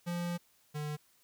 square tone pair in turn, 173.7 / 149.67 Hz, F3 / D3, -9 / +33 cents, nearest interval minor third, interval 258 cents, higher first, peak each -34 / -36 dBFS, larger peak first, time 0.06-0.38 / 0.74-0.97 s, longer first, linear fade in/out 20 ms, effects white hiss -68 dBFS RMS until 1.23 s

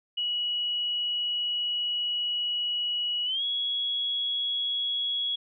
sine tone with pitch glide, 2925 to 3341 Hz, F#7 to G#7, -21 to +10 cents, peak -26 dBFS, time 0.17-5.36 s, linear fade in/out 10 ms, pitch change +231 cents, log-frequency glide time 3.25-3.43 s, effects none

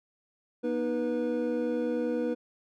triangle tone cluster, 240.5 / 310.7 / 488 Hz, B3 / D#4 / B4, -46 / -2 / -21 cents, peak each -30 / -31 / -28 dBFS, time 0.63-2.35 s, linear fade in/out 20 ms, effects none

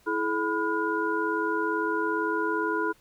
sine tone cluster, 329.4 / 427.1 / 995 / 1432 Hz, E4 / G#4 / B5 / F6, -1 / +48 / +13 / +43 cents, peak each -30 dBFS, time 0.06-2.93 s, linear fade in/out 20 ms, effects pink hiss -61 dBFS RMS until 3 s

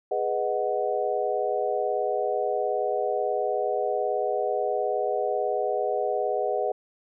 sine chord, G# minor seventh, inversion none, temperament equal, 415.3 / 493.9 / 622.3 / 740 Hz, G#4 / B4 / D#5 / F#5, 0 / 0 / 0 / 0 cents, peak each -29 dBFS, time 0.11-6.72 s, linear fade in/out 5 ms, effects none

